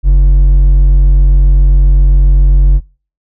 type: tone with hard clipping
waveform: sine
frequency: 46.25 Hz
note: F#1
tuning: in tune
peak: -4 dBFS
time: 0.03-2.81 s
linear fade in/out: 50 ms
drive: 4 dB
effects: noise-tail reverb RT60 0.4 s tail -26 dB re dry